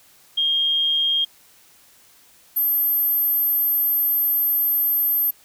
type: tone pair in turn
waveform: sine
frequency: 3229 / 12916 Hz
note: G#7 / G#9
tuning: -49 / -49 cents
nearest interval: 2 octaves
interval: 2400 cents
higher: second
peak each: -17 dBFS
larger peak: neither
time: 0.37-1.25 / 2.56-5.31 s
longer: second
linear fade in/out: 10 ms
effects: white hiss -53 dBFS RMS until 5.44 s